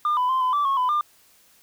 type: tone with pitch steps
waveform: sine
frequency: 1204 / 999 / 1041 / 1013 / 1163 / 1093 / 1004 / 1199 Hz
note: D6 / B5 / C6 / B5 / D6 / C#6 / B5 / D6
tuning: +43 / +20 / -9 / +44 / -17 / -25 / +28 / +36 cents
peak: -17 dBFS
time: 0.05-1.01 s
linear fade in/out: 2 ms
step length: 120 ms
effects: tanh soft clip ceiling -17 dBFS + white hiss -57 dBFS RMS until 1.62 s